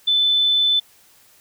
sine tone, 3514 Hz, A7, 3 cents flat, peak -14 dBFS, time 0.07-0.8 s, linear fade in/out 10 ms, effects white hiss -53 dBFS RMS until 1.4 s

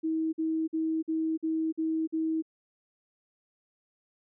sine tone bursts, 320 Hz, D#4, 49 cents sharp, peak -26 dBFS, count 7, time 0.03-2.424 s, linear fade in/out 20 ms, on 300 ms, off 49 ms, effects none

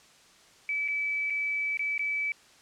sine tone with dropouts, 2301 Hz, D7, 36 cents flat, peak -27 dBFS, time 0.69-2.32 s, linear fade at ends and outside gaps 1 ms, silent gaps 0.879-0.884 / 1.3-1.304 / 1.772-1.793 / 1.979-1.993 s, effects white hiss -57 dBFS RMS until 2.61 s + low-pass 7000 Hz 12 dB/octave

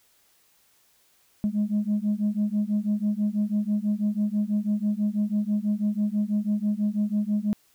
sine beating tone pair, 205.8 / 211.9 Hz, G#3 / G#3, -16 / +35 cents, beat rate 6.1 Hz, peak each -24 dBFS, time 1.44-7.53 s, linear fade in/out 0 ms, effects tanh soft clip ceiling -18 dBFS + white hiss -63 dBFS RMS until 7.74 s

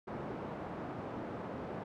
pink band-pass noise, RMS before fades -42 dBFS, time 0.07-1.84 s, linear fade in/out 10 ms, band 150 to 970 Hz, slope 12 dB/octave, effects none

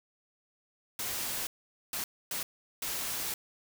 white noise bursts at uneven times, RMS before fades -35 dBFS, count 4, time 0.99-1.47 / 1.93-2.04 / 2.31-2.43 / 2.82-3.34 s, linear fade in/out 2 ms, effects none

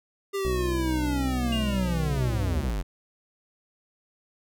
square linear sweep, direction down, 400.6 to 41.2 Hz, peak -27 dBFS, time 0.33-2.83 s, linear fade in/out 20 ms
harmonic tone, 63.1 Hz, B1, 38 cents sharp, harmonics 1 / 2 / 3 / 4 / 5 / 6 / 8 / 9 / 10, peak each -28 / -34 / -38 / -40 / -42 / -44 / -46 / -47 / -48 dBFS, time 0.45-2.7 s, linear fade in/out 0 ms
triangle tone with exponential decay, 2814 Hz, F7, 12 cents sharp, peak -27 dBFS, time 1.52-2.21 s, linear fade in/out 5 ms, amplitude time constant 150 ms
effects none

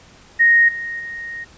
sine tone with level steps, 1864.7 Hz, A#6, in tune, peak -9 / -24 / -27 dBFS, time 0.39-1.45 s, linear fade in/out 20 ms, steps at 0.68 / 0.99 s, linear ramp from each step 10 ms, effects pink hiss -47 dBFS RMS until 1.57 s + resampled to 16000 Hz

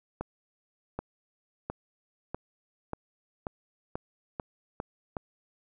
accelerating click train, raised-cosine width 1 ms, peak -19 dBFS, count 10, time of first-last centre 0.21-5.168 s, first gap 780 ms, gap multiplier 0.91, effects none

